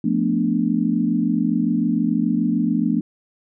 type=chord; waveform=sine; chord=B half-diminished seventh; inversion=second; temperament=equal; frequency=174.61 / 220 / 246.9 / 293.7 Hz; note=F3 / A3 / B3 / D4; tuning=0 / 0 / 0 / 0 cents; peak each=-24 / -21 / -22 / -23 dBFS; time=0.04-3.01 s; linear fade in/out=5 ms; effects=none